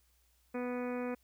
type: harmonic tone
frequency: 246.9 Hz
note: B3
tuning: in tune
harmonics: 1 / 2 / 3 / 4 / 5 / 6 / 7 / 8 / 9 / 10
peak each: -37 / -38 / -48 / -49 / -50 / -52 / -54 / -56 / -54 / -53 dBFS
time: 0.54-1.15 s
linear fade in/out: 10 ms
effects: added 60 Hz sine -70 dBFS peak until 1.23 s + white hiss -73 dBFS RMS until 1.23 s

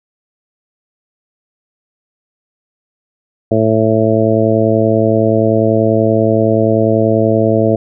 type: harmonic tone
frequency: 110.4 Hz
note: A2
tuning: 6 cents sharp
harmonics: 1 / 2 / 3 / 4 / 5 / 6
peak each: -16 / -16 / -16 / -16 / -16 / -16 dBFS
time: 3.51-7.76 s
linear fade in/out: 5 ms
effects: none

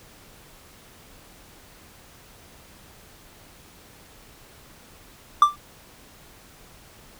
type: tone with exponential decay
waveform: triangle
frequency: 1178 Hz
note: D6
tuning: 5 cents sharp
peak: -5 dBFS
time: 5.42-5.56 s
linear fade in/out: 2 ms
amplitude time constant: 30 ms
effects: pink hiss -50 dBFS RMS until 7.19 s

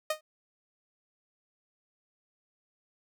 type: tone with exponential decay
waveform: sawtooth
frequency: 619 Hz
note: D#5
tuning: 9 cents flat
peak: -21 dBFS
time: 0.1-0.21 s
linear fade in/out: 5 ms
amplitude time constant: 23 ms
effects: none

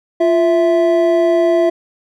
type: tone pair together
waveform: triangle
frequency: 346.8 / 659.3 Hz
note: F4 / E5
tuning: -12 / 0 cents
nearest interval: major seventh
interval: 1112 cents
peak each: -11 dBFS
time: 0.2-1.7 s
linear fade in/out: 10 ms
effects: none

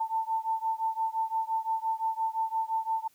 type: beating tone pair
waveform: sine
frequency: 890 / 895.8 Hz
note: A5 / A5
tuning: +20 / +31 cents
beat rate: 5.8 Hz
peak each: -30 / -31 dBFS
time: 0-3.08 s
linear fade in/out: 10 ms
effects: white hiss -65 dBFS RMS until 3.14 s

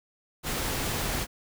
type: noise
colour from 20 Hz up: pink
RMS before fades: -30 dBFS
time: 0.43-1.27 s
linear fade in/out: 50 ms
effects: none

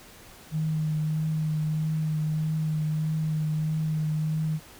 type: tone with vibrato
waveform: sine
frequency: 155.56 Hz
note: D#3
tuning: in tune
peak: -24 dBFS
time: 0.51-4.6 s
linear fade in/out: 50 ms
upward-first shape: triangle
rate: 1.6 Hz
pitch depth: 20 cents each way
effects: pink hiss -49 dBFS RMS until 4.79 s

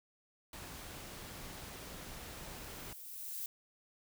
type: noise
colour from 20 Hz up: pink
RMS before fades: -48 dBFS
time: 0.53-2.93 s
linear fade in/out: 2 ms
type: noise with exponential growth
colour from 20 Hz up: violet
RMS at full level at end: -40 dBFS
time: 1.62-3.46 s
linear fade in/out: 2 ms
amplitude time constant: 400 ms
effects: none

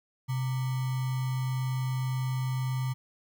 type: tone with sample-and-hold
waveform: sine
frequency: 129.1 Hz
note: C3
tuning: 23 cents flat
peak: -27 dBFS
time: 0.28-2.94 s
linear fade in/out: 20 ms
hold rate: 1050 Hz
effects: none

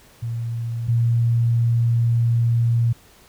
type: tone pair in turn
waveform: sine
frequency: 116.54 / 117.2 Hz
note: A#2 / A#2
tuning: 0 / +10 cents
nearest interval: unison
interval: 10 cents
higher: second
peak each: -23 / -15 dBFS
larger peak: second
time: 0.22-0.88 / 0.88-2.93 s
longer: second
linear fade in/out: 10 ms
effects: pink hiss -51 dBFS RMS until 3.28 s

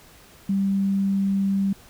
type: tone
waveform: sine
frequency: 196 Hz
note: G3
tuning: in tune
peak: -19 dBFS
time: 0.49-1.73 s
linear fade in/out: 5 ms
effects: pink hiss -50 dBFS RMS until 1.89 s

